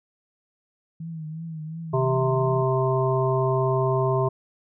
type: tone with vibrato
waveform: sine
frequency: 160 Hz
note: D#3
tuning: 49 cents sharp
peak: -31 dBFS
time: 1-2.63 s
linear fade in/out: 5 ms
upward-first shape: triangle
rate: 2.8 Hz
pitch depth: 74 cents each way
type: harmonic tone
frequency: 130.81 Hz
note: C3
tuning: in tune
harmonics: 1 / 3 / 5 / 7 / 8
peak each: -23 / -24 / -27 / -32 / -29 dBFS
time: 1.93-4.29 s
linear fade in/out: 10 ms
effects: none